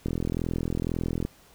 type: click train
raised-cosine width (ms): 3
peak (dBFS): -15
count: 51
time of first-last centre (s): 0.06-1.25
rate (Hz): 42
effects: pink hiss -56 dBFS RMS until 1.54 s